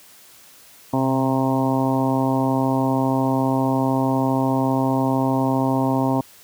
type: harmonic tone with a mistuned harmonic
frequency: 132.8 Hz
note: C3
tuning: 26 cents sharp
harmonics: 1 / 2 / 3 / 4 / 5 / 6 / 7 / 8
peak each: -24 / -20 / -30 / -29 / -27 / -29 / -26 / -33 dBFS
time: 0.93-6.21 s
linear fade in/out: 5 ms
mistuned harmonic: 1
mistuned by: -31 cents
effects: white hiss -48 dBFS RMS until 6.43 s + high-pass 60 Hz 12 dB/octave